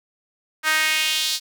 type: tone with high-pass filter sweep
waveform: sawtooth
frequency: 312.1 Hz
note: D#4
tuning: 5 cents sharp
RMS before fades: -21 dBFS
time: 0.63-1.4 s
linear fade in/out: 50 ms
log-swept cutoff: 1500 to 4400 Hz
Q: 2.3
effects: none